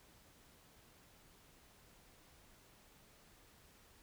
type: silence
effects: pink hiss -65 dBFS RMS until 4.02 s